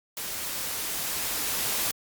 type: noise with level ramp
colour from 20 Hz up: white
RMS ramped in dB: -34 to -27 dBFS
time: 0.17-1.91 s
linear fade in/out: 0 ms
effects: Opus 48 kbps